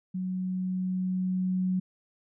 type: tone with level ramp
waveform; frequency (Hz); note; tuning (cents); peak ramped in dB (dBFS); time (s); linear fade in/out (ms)
sine; 184.9; F#3; -1; -29 to -24; 0.14-1.8; 10
effects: none